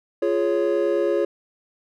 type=chord; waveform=triangle; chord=Db major; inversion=first; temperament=just; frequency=346.5 / 415.8 / 554.4 Hz; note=F4 / Ab4 / Db5; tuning=-14 / +2 / 0 cents; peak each=-21 dBFS; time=0.22-1.25 s; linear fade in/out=5 ms; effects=none